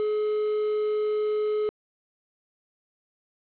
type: tone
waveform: triangle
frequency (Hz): 424.5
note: G#4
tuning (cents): +38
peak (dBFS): -21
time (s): 0-1.69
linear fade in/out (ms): 0
effects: resampled to 8000 Hz + 8-bit